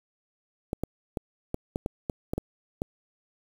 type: clicks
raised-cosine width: 2 ms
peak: -15 dBFS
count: 10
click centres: 0.731 / 0.836 / 1.172 / 1.544 / 1.759 / 1.861 / 2.098 / 2.335 / 2.38 / 2.819 s
effects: 7-bit